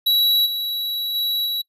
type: tone with level steps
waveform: square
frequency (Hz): 3908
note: B7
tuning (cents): -19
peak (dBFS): -15 / -23 / -20 / -22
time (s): 0.06-1.62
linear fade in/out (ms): 10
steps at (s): 0.45 / 1.14 / 1.45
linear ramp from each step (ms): 20
effects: noise-tail reverb RT60 0.1 s tail -22 dB re dry + resampled to 32000 Hz